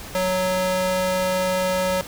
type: tone with high-pass filter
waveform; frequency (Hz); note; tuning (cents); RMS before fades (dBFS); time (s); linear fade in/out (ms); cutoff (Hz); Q
square; 185; F#3; 0; -22; 0.15-2.01; 0; 420; 1.8
effects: pink hiss -37 dBFS RMS until 2.07 s